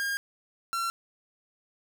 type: tone pair in turn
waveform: 45% pulse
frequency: 1617 / 1359.7 Hz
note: G#6 / F6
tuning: -47 / -47 cents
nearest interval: minor third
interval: 300 cents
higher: first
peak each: -28 dBFS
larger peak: neither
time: 0-0.17 / 0.73-0.9 s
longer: neither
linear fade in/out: 0 ms
effects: none